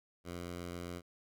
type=tone; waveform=10% pulse; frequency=87.5 Hz; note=F2; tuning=4 cents sharp; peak=-33 dBFS; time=0.24-1.02 s; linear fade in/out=50 ms; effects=none